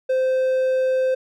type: tone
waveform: triangle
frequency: 519 Hz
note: C5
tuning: 14 cents flat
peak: -15 dBFS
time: 0.09-1.15 s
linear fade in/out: 10 ms
effects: none

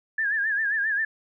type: tone with vibrato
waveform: sine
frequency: 1700 Hz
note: G#6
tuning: 40 cents sharp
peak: -22 dBFS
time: 0.18-1.05 s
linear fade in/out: 5 ms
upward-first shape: sine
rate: 7.5 Hz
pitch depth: 99 cents each way
effects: none

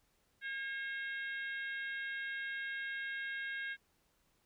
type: harmonic tone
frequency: 540 Hz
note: C#5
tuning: 45 cents flat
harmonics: 3 / 4 / 5 / 6 / 7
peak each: -39 / -46 / -52 / -53 / -53 dBFS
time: 0.41-3.77 s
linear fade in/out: 50 ms
effects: pink hiss -75 dBFS RMS until 4.45 s

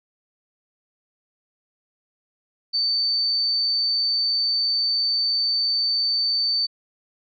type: tone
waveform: sine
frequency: 4557 Hz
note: C#8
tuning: 47 cents sharp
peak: -19 dBFS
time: 2.73-6.67 s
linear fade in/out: 20 ms
effects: none

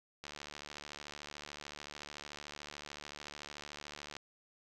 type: click train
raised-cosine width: 0.2 ms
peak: -28 dBFS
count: 290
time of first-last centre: 0.24-4.167 s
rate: 73.6 Hz
effects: none

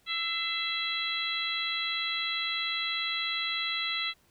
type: harmonic tone with a mistuned harmonic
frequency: 663 Hz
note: E5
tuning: 10 cents sharp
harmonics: 2 / 3 / 4 / 5 / 6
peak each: -39 / -35 / -37 / -34 / -34 dBFS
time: 0.06-4.14 s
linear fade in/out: 50 ms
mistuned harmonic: 3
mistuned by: +43 cents
effects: pink hiss -66 dBFS RMS until 4.3 s

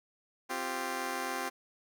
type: chord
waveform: 10% pulse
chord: C suspended fourth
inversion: none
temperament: just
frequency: 261.6 / 348.8 / 392.4 Hz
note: C4 / F4 / G4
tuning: 0 / -2 / +2 cents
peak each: -31 dBFS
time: 0.49-1.5 s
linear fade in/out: 20 ms
effects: none

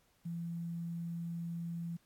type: tone with quantisation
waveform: sine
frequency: 169.2 Hz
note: E3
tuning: 45 cents sharp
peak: -37 dBFS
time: 0.25-1.97 s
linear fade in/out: 10 ms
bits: 11
effects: pink hiss -72 dBFS RMS until 2.05 s + AAC 64 kbps

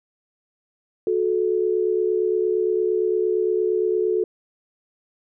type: tone pair together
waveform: sine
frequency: 365.3 / 434 Hz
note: F#4 / A4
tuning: -22 / -24 cents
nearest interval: minor third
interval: 298 cents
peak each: -21 / -21 dBFS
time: 1.07-4.24 s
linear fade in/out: 2 ms
effects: none

